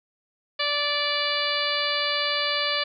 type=harmonic tone with a mistuned harmonic; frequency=583 Hz; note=D5; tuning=13 cents flat; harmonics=1 / 2 / 3 / 4 / 5 / 6 / 7 / 8; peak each=-31 / -31 / -31 / -31 / -31 / -31 / -31 / -31 dBFS; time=0.59-2.84 s; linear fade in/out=10 ms; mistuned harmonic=8; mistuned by=-16 cents; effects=none